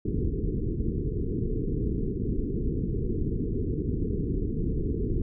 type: low-pass noise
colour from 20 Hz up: pink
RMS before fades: -28 dBFS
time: 0.05-5.22 s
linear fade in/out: 5 ms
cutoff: 450 Hz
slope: 96 dB/octave
effects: none